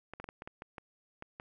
clicks, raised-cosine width 0.5 ms, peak -28 dBFS, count 10, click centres 0.136 / 0.2 / 0.242 / 0.289 / 0.421 / 0.475 / 0.621 / 0.782 / 1.224 / 1.399 s, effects none

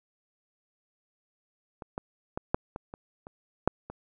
clicks, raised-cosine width 1 ms, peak -26 / -19 / -18 / -9 / -22 / -26 / -29 / -7 / -25 dBFS, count 9, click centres 1.822 / 1.979 / 2.375 / 2.545 / 2.761 / 2.939 / 3.269 / 3.676 / 3.9 s, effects none

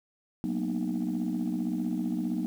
sine chord, B major seventh, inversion second, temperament just, 185.21 / 231.5 / 246.9 / 308.7 Hz, F#3 / A#3 / B3 / D#4, +2 / -12 / 0 / -14 cents, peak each -32 dBFS, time 0.44-2.46 s, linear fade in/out 0 ms, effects tanh soft clip ceiling -22 dBFS + 9-bit

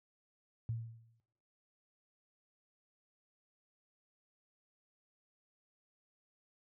sine tone with exponential decay, 114.4 Hz, A#2, 32 cents flat, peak -32 dBFS, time 0.69-1.2 s, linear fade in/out 0 ms, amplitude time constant 110 ms, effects noise-tail reverb RT60 1.0 s tail -23 dB re dry + high-pass 60 Hz 12 dB/octave

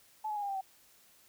sine tone with pitch steps, 864 / 843.8 / 824 / 804.7 / 785.9 / 767.5 Hz, A5 / G#5 / G#5 / G5 / G5 / G5, -32 / +27 / -14 / +45 / +4 / -37 cents, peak -33 dBFS, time 0.24-0.612 s, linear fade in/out 10 ms, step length 62 ms, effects white hiss -63 dBFS RMS until 1.28 s

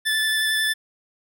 25% pulse tone with vibrato, 1750 Hz, A6, 10 cents flat, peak -16 dBFS, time 0.05-0.74 s, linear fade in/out 20 ms, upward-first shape sine, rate 11 Hz, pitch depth 13 cents each way, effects none

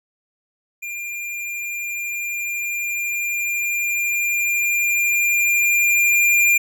square tone with level ramp, 2398 Hz, D7, 36 cents sharp, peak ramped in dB -28 to -13 dBFS, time 0.82-6.58 s, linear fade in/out 10 ms, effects none

